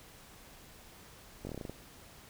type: slowing click train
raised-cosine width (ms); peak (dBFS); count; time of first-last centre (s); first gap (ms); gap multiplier
2; -27; 9; 1.45-1.696; 20; 1.12
effects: pink hiss -55 dBFS RMS until 2.29 s